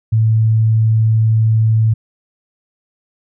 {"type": "tone", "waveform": "sine", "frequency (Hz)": 110.9, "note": "A2", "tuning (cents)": 14, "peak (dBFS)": -9, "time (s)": [0.12, 1.94], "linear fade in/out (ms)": 10, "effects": []}